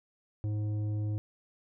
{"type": "tone with tanh clipping", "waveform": "triangle", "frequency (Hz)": 105.5, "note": "G#2", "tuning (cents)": 28, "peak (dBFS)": -31, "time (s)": [0.44, 1.18], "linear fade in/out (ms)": 0, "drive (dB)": 13, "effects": []}